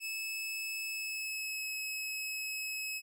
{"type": "tone with pitch glide", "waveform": "sawtooth", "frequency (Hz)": [2605, 2571], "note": ["E7", "E7"], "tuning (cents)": [-21, -44], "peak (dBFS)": -33, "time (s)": [0, 3.02], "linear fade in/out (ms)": 50, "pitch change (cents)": -23, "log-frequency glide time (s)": [0.87, 1.68], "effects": []}